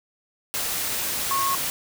sine tone in noise, 1092 Hz, C#6, 26 cents flat, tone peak -22 dBFS, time 1.31-1.55 s, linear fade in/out 0 ms, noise white, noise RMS -27 dBFS, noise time 0.54-1.7 s, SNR +2 dB, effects none

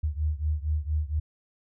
sine beating tone pair, 74.8 / 79.1 Hz, D2 / D#2, +32 / +29 cents, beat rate 4.3 Hz, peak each -27 / -29 dBFS, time 0.03-1.2 s, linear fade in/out 10 ms, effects none

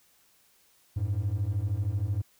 triangle beating tone pair, 93.5 / 106.5 Hz, F#2 / G#2, +19 / +44 cents, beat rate 13 Hz, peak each -27 / -26 dBFS, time 0.96-2.22 s, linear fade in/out 10 ms, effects tanh soft clip ceiling -20 dBFS + white hiss -64 dBFS RMS until 2.39 s

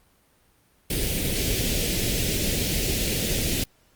pink band-stop noise, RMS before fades -25 dBFS, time 0.9-3.64 s, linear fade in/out 5 ms, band 540 to 2200 Hz, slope 24 dB/octave, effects pink hiss -62 dBFS RMS until 3.95 s + Opus 32 kbps

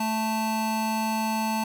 square tone pair together, 220 / 883.1 Hz, A3 / A5, 0 / +6 cents, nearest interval 2 octaves, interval 2406 cents, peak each -28 dBFS, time 0-1.64 s, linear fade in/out 5 ms, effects none

